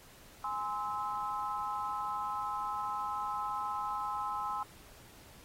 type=chord; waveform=sine; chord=Ab augmented; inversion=none; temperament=just; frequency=830.6 / 1038.3 / 1297.8 Hz; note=Ab5 / C6 / E6; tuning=0 / -14 / -27 cents; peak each=-38 / -37 / -38 dBFS; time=0.44-4.63 s; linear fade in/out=2 ms; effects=pink hiss -57 dBFS RMS until 5.44 s + AAC 48 kbps